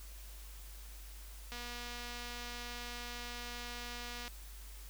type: click train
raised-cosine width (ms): 0.2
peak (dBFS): -28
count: 666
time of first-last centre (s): 1.52-4.279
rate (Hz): 241
effects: added 50 Hz sine -48 dBFS peak until 4.89 s + white hiss -56 dBFS RMS until 4.89 s